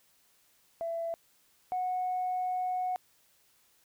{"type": "tone pair in turn", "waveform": "sine", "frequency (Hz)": [668, 734.1], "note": ["E5", "F#5"], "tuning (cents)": [23, -14], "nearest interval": "major second", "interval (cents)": 163, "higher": "second", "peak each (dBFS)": [-31, -28], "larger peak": "second", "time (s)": [[0.81, 1.14], [1.72, 2.96]], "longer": "second", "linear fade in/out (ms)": 0, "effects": ["tanh soft clip ceiling -25 dBFS", "white hiss -67 dBFS RMS until 3.84 s"]}